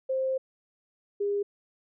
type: tone pair in turn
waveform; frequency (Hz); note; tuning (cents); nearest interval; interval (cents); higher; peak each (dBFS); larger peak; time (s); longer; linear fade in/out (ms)
sine; 526 / 405.7; C5 / G#4; +9 / -41; major third; 450; first; -25; neither; 0.09-0.38 / 1.2-1.43; first; 10
effects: none